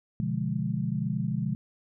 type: chord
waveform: sine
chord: B diminished seventh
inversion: none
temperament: equal with one note detuned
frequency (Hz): 124.91 / 146.83 / 174.61 / 207.7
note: B2 / D3 / F3 / Ab3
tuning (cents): +20 / 0 / 0 / 0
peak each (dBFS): -32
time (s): 0.2-1.55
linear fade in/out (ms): 0
effects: none